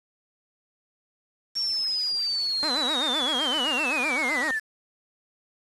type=linear sweep; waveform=sine; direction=down; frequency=5530 to 1712 Hz; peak=-24 dBFS; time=1.55-4.6 s; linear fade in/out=20 ms
type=tone with vibrato; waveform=10% pulse; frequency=277.2 Hz; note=C#4; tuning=in tune; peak=-20 dBFS; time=2.63-4.51 s; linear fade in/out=0 ms; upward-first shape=sine; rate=7.8 Hz; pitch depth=240 cents each way
effects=resampled to 24000 Hz + 7-bit